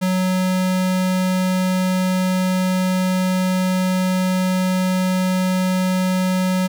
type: tone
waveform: square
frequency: 185 Hz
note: F#3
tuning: in tune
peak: -17 dBFS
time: 0.01-6.68 s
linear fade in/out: 20 ms
effects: none